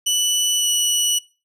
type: tone with pitch glide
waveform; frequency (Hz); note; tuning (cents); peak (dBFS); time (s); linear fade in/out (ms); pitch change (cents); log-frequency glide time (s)
20% pulse; 2968 to 2946; F#7 to F#7; +5 to -8; -11; 0.06-1.19; 10; -13; 0.58-0.67
effects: noise-tail reverb RT60 0.3 s tail -19 dB re dry

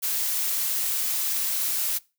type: noise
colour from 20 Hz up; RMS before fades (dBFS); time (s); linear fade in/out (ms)
blue; -26; 0.02-1.99; 20
effects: noise-tail reverb RT60 0.3 s tail -23 dB re dry

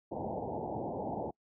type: low-pass noise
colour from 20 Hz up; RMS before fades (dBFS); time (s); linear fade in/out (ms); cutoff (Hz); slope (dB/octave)
white; -37; 0.11-1.31; 10; 880; 96
effects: noise-tail reverb RT60 0.1 s tail -26 dB re dry + high-pass 100 Hz 12 dB/octave

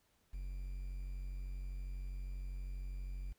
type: tone with quantisation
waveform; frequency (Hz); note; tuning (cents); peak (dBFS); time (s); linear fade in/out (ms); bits
triangle; 46.25; F#1; 0; -38; 0.33-3.33; 10; 11
effects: pink hiss -75 dBFS RMS until 3.38 s

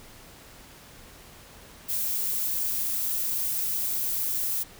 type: noise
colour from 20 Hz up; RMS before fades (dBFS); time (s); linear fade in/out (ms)
violet; -28; 1.88-4.64; 20
effects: pink hiss -49 dBFS RMS until 4.79 s

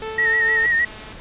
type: tone with tremolo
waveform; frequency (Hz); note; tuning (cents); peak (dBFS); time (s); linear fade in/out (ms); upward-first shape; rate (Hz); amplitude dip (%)
sawtooth; 440; A4; 0; -22; 0.02-0.66; 0; triangle; 4.5; 40
type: tone with vibrato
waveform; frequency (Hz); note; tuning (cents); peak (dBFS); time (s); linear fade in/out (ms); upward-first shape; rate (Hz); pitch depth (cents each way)
sine; 1877; A#6; +11; -15; 0.18-0.85; 5; sine; 6.5; 50
type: click train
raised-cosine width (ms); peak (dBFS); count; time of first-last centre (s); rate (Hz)
0.2; -24; 119; 0.58-1.126; 216
effects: pink hiss -39 dBFS RMS until 1.2 s + resampled to 8000 Hz

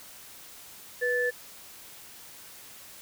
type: tone pair together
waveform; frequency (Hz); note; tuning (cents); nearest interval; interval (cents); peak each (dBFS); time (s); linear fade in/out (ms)
sine; 490.5 / 1748; B4 / A6; -12 / -12; octave + minor seventh; 2200; -27; 1.01-1.31; 20
effects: white hiss -48 dBFS RMS until 3.01 s

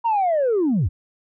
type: linear sweep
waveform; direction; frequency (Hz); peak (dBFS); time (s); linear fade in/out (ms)
sine; down; 950 to 64.5; -15; 0.04-0.89; 20
effects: tanh soft clip ceiling -14 dBFS

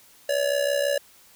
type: tone with amplitude modulation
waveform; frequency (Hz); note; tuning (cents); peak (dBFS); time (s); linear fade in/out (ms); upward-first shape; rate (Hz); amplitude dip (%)
square; 570; C#5; +48; -19; 0.29-0.98; 5; sine; 66.1; 70
effects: white hiss -54 dBFS RMS until 1.35 s

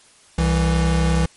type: tone pair together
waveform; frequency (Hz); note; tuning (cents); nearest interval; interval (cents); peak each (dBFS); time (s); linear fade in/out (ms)
square; 65.41 / 164.82; C2 / E3; 0 / 0; octave + major third; 1600; -19; 0.38-1.26; 5
effects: white hiss -51 dBFS RMS until 1.36 s + MP3 48 kbps

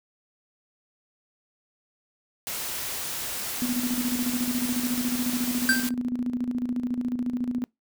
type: noise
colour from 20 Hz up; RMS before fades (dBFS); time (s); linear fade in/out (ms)
white; -32; 2.47-5.89; 0
type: tone with tremolo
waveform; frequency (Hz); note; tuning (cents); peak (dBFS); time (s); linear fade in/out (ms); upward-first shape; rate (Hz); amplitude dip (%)
sine; 246.2; B3; -5; -23; 3.62-7.64; 0; square; 14; 60
type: tone with exponential decay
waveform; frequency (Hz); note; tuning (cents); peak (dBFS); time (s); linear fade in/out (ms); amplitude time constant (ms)
square; 1568; G6; 0; -16; 5.69-5.94; 1; 54
effects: noise-tail reverb RT60 0.2 s tail -26 dB re dry

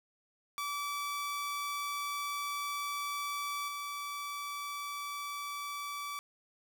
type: tone with level steps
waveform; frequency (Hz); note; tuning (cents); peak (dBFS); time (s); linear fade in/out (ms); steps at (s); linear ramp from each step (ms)
sawtooth; 1154; D6; -31; -31 / -34; 0.58-6.19; 0; 3.68; 2
effects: none

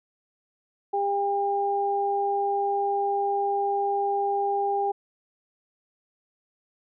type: tone pair together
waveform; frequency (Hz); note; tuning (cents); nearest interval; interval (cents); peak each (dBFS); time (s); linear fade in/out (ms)
sine; 400.9 / 801.8; G4 / G5; +39 / +39; octave; 1200; -27 / -24; 0.93-4.92; 10
effects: none

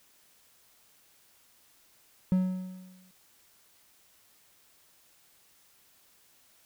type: tone with exponential decay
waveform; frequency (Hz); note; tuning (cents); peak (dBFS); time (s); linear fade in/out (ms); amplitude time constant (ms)
triangle; 185; F#3; 0; -18; 2.32-3.11; 0; 170
effects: white hiss -63 dBFS RMS until 6.65 s

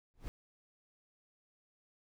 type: noise with exponential growth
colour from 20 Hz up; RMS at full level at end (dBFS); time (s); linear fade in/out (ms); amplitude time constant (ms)
brown; -36; 0.14-0.28; 0; 29
effects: none

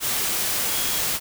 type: tone in noise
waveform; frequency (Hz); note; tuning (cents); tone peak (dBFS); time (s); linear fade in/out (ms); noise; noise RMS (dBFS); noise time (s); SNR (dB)
sine; 3296; G#7; -14; -34; 0.66-1.03; 50; white; -24; 0-1.2; -13
effects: none

